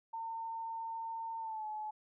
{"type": "tone with pitch glide", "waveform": "sine", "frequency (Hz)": [907, 856.1], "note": ["A#5", "A5"], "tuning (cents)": [-48, -48], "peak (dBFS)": -38, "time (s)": [0.13, 1.91], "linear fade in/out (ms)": 10, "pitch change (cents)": -100, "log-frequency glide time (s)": [1.39, 1.66], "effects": []}